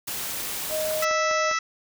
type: noise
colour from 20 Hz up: white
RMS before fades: -31 dBFS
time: 0.07-1.05 s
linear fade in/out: 10 ms
type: tone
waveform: sine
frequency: 622.3 Hz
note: D#5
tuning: in tune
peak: -25 dBFS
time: 0.69-1.54 s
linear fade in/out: 50 ms
type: click train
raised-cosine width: 0.5 ms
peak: -22 dBFS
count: 5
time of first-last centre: 0.71-1.513 s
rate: 4.98 Hz
type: harmonic tone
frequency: 657 Hz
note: E5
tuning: 6 cents flat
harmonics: 2 / 3 / 4 / 5 / 6 / 7 / 8 / 9 / 10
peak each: -25 / -28 / -33 / -41 / -39 / -42 / -35 / -35 / -43 dBFS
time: 1.02-1.59 s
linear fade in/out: 5 ms
effects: none